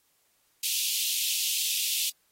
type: high-pass noise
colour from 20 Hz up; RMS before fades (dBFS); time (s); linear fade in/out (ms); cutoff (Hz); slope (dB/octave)
pink; -29; 0.63-2.1; 5; 2700; 48
effects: white hiss -69 dBFS RMS until 2.31 s + AAC 48 kbps